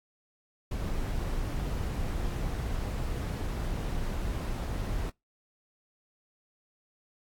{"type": "noise", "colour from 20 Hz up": "brown", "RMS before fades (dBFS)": -32, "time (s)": [0.71, 5.1], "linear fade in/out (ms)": 5, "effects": ["noise-tail reverb RT60 0.2 s tail -25 dB re dry", "AAC 64 kbps"]}